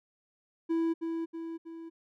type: tone with echo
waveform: triangle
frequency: 329.6 Hz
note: E4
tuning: in tune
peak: -24 dBFS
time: 0.69-0.94 s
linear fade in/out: 20 ms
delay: 320 ms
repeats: 3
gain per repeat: -5 dB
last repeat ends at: 1.9 s
effects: none